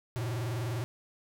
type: tone with vibrato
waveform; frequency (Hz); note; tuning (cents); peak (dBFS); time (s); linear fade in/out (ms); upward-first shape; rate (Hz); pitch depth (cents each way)
square; 116.7; A#2; +2; -32; 0.16-0.84; 0; sine; 20; 190
effects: none